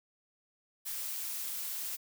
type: noise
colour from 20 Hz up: blue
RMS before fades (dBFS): -38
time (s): 0.85-1.97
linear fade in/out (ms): 20
effects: none